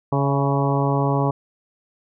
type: harmonic tone with a mistuned harmonic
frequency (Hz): 139.7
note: C#3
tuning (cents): +14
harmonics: 1 / 2 / 3 / 4 / 5 / 6 / 7 / 8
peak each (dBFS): -20 / -25 / -26 / -28 / -29 / -28 / -28 / -30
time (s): 0.12-1.31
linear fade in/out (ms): 5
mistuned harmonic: 5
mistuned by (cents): -44
effects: none